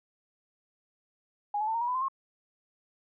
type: tone with pitch steps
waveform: sine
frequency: 825 / 857.1 / 890.4 / 925 / 960.9 / 998.2 / 1037 / 1077.3 Hz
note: G#5 / A5 / A5 / A#5 / B5 / B5 / C6 / C#6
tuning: -12 / -46 / +20 / -14 / -48 / +18 / -16 / -50 cents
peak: -27 dBFS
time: 1.54-2.084 s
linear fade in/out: 5 ms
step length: 68 ms
effects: none